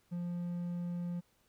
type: tone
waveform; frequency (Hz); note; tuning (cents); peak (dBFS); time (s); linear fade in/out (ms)
triangle; 174.61; F3; 0; -33; 0.11-1.21; 20
effects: pink hiss -72 dBFS RMS until 1.48 s